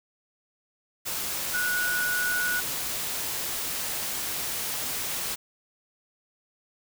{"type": "tone in noise", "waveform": "sine", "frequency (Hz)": 1465, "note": "F#6", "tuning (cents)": -18, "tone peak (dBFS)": -25, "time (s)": [1.53, 2.61], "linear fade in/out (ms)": 20, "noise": "white", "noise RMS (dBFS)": -31, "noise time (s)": [1.05, 5.36], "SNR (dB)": 3, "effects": []}